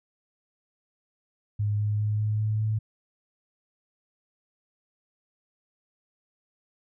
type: tone with pitch steps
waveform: sine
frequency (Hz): 104 / 104.91 / 105.82 / 106.74 / 107.67 / 108.6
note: G#2 / G#2 / G#2 / G#2 / A2 / A2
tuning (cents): +3 / +18 / +33 / +48 / -37 / -22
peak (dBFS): -23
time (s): 1.59-2.79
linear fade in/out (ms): 10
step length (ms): 200
effects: none